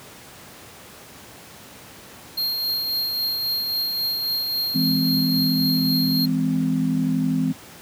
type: tone with tremolo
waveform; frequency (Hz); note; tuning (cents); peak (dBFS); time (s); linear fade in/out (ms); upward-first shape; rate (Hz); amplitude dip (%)
square; 4217; C8; +13; -21; 2.37-6.26; 10; triangle; 3.7; 35
type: chord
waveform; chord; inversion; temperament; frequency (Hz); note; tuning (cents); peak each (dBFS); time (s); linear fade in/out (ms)
sine; E augmented; none; just; 164.81 / 206 / 257.5; E3 / G#3 / B#3; 0 / -14 / -28; -23 / -26 / -21; 4.74-7.53; 20
effects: pink hiss -43 dBFS RMS until 7.81 s + high-pass 100 Hz 12 dB/octave